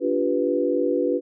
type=chord; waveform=sine; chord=G dominant seventh; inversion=second; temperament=equal with one note detuned; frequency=287.8 / 349.2 / 392 / 493.9 Hz; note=D4 / F4 / G4 / B4; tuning=-35 / 0 / 0 / 0 cents; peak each=-25 / -25 / -27 / -23 dBFS; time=0-1.21 s; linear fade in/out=50 ms; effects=none